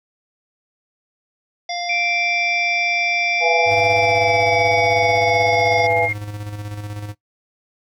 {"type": "harmonic tone", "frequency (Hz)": 698.5, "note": "F5", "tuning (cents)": 0, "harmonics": [1, 3, 5, 7, 8], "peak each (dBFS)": [-25, -30, -32, -33, -34], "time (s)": [1.69, 5.87], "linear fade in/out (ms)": 5}
{"type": "tone with pitch glide", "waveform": "sine", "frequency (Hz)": [2349, 2129], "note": ["D7", "C7"], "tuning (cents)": [0, 30], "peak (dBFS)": -19, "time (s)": [1.89, 6.13], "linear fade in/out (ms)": 5, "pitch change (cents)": -170, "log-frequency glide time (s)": [3.92, 5.95]}
{"type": "chord", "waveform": "sine", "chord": "E major", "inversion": "second", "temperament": "equal with one note detuned", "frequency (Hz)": [493.9, 675.8, 830.6], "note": ["B4", "E5", "G#5"], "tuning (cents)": [0, 43, 0], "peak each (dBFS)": -20, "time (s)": [3.4, 6.09], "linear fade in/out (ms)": 50}
{"type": "tone with tremolo", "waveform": "square", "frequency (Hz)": 103.83, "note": "G#2", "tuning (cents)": 0, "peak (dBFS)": -27, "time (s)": [3.65, 7.15], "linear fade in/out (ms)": 50, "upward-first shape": "square", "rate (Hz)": 16, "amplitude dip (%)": 45}
{"effects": ["noise-tail reverb RT60 0.1 s tail -17 dB re dry"]}